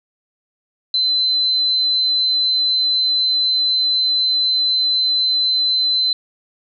sine tone, 4052 Hz, B7, 44 cents sharp, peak -14 dBFS, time 0.94-6.13 s, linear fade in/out 2 ms, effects none

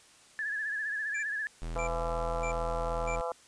sine tone with vibrato, 1709 Hz, G#6, 49 cents sharp, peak -31 dBFS, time 0.39-1.47 s, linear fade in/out 0 ms, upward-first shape sine, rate 15 Hz, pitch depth 66 cents each way
square tone bursts, 2349 Hz, D7, in tune, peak -37 dBFS, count 4, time 1.14-3.162 s, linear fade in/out 10 ms, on 93 ms, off 550 ms
square tone, 41.2 Hz, E1, in tune, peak -35 dBFS, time 1.62-3.21 s, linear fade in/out 0 ms
harmonic tone, 168.4 Hz, E3, 37 cents sharp, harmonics 3 / 4 / 5 / 6 / 7 / 8, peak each -35 / -37 / -39 / -41 / -42 / -43 dBFS, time 1.76-3.32 s, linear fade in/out 0 ms
effects white hiss -58 dBFS RMS until 3.47 s + resampled to 22050 Hz

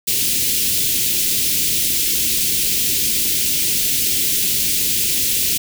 white band-stop noise, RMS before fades -18 dBFS, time 0.07-5.58 s, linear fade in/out 10 ms, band 390 to 2500 Hz, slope 24 dB/octave, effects none

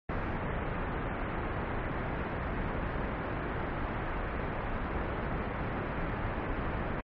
pink low-pass noise, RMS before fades -34 dBFS, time 0.09-7.01 s, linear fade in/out 5 ms, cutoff 2000 Hz, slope 24 dB/octave, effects MP3 32 kbps

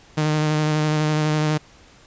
sawtooth tone with vibrato, 153.1 Hz, D#3, 28 cents flat, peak -14 dBFS, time 0.17-1.58 s, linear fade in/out 10 ms, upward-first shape square, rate 12 Hz, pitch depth 14 cents each way, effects pink hiss -50 dBFS RMS until 2.06 s + resampled to 16000 Hz

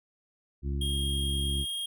harmonic tone, 69.5 Hz, C#2, 5 cents sharp, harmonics 1 / 2 / 3 / 4 / 5, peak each -29 / -36 / -41 / -44 / -43 dBFS, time 0.62-1.66 s, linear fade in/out 50 ms
square tone, 3245 Hz, G#7, 41 cents flat, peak -32 dBFS, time 0.81-1.86 s, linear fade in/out 5 ms
effects none

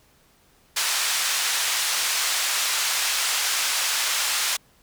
white band-pass noise, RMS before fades -24 dBFS, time 0.76-4.57 s, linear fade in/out 10 ms, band 1000 to 7500 Hz, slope 12 dB/octave, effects pink hiss -59 dBFS RMS until 4.82 s

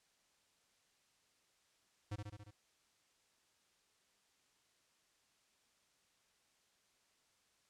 square tone with echo, 103.83 Hz, G#2, in tune, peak -40 dBFS, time 2.11-2.16 s, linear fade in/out 10 ms, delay 70 ms, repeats 5, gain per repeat -3 dB, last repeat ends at 2.51 s, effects white hiss -75 dBFS RMS until 7.69 s + low-pass 8000 Hz 12 dB/octave

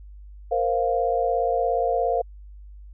sine chord, Bb suspended second, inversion none, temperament equal, 466.2 / 523.3 / 698.5 Hz, Bb4 / C5 / F5, 0 / 0 / 0 cents, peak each -25 / -25 / -23 dBFS, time 0.51-2.22 s, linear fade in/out 10 ms, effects added 50 Hz sine -40 dBFS peak until 2.93 s

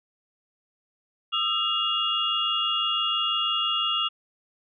sine tone cluster, 1225 / 1331 / 2827 / 3356 Hz, D#6 / E6 / F7 / G#7, -27 / +16 / +20 / +17 cents, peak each -31 / -30 / -25 / -30 dBFS, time 1.32-4.09 s, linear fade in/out 20 ms, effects none

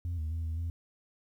sine tone with pitch steps, 86.4 / 78.4 / 82.2 / 80.6 / 84 Hz, F2 / D#2 / E2 / E2 / E2, -18 / +14 / -4 / -38 / +33 cents, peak -29 dBFS, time 0.05-0.7 s, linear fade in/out 0 ms, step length 130 ms, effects tanh soft clip ceiling -30 dBFS + 11-bit

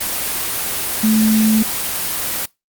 sine tone in noise, 218.3 Hz, A3, 13 cents flat, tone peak -11 dBFS, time 1.03-1.63 s, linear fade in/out 10 ms, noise white, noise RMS -21 dBFS, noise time 0-2.46 s, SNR +7 dB, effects noise-tail reverb RT60 0.2 s tail -22 dB re dry + Opus 24 kbps

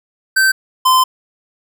square tone pair in turn, 1549 / 1030.6 Hz, G6 / C6, -21 / -27 cents, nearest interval perfect fifth, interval 706 cents, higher first, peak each -10 / -9 dBFS, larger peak second, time 0.36-0.52 / 0.85-1.04 s, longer second, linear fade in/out 10 ms, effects none

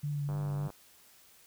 sine tone with vibrato, 144.8 Hz, D3, 24 cents flat, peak -31 dBFS, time 0.03-0.68 s, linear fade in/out 10 ms, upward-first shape triangle, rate 3.5 Hz, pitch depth 27 cents each way
click train, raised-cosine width 1 ms, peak -31 dBFS, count 42, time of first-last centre 0.29-0.703 s, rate 99.3 Hz
effects white hiss -60 dBFS RMS until 1.46 s

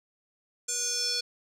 square tone with band-pass filter sweep, 486.1 Hz, B4, 28 cents flat, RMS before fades -30 dBFS, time 0.68-1.21 s, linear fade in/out 10 ms, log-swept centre 7300 to 4700 Hz, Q 5.7, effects none

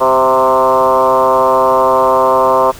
sine tone with frequency modulation, 784 Hz, G5, in tune, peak -7 dBFS, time 0-2.72 s, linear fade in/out 20 ms, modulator 131 Hz, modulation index 2.8, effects pink hiss -34 dBFS RMS until 2.79 s

